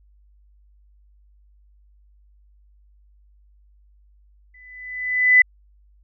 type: tone with exponential growth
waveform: sine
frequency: 2000 Hz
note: B6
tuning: 21 cents sharp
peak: -7 dBFS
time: 4.54-5.42 s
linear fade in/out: 5 ms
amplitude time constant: 190 ms
effects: added 50 Hz sine -52 dBFS peak until 6.03 s